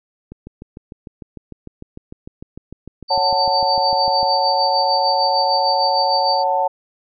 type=click train; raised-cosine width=3 ms; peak=-21 dBFS; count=27; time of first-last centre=0.32-4.23 s; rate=6.65 Hz
type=tone with tremolo; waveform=sine; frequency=4600 Hz; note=D8; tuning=37 cents flat; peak=-17 dBFS; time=3.08-6.44 s; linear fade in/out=50 ms; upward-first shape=sine; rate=6.6 Hz; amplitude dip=60%
type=chord; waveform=sine; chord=F# minor; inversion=second; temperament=just; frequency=555 / 740 / 888 Hz; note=C#5 / F#5 / A5; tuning=+2 / 0 / +16 cents; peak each=-21 / -20 / -18 dBFS; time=3.1-6.68 s; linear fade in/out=10 ms
effects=none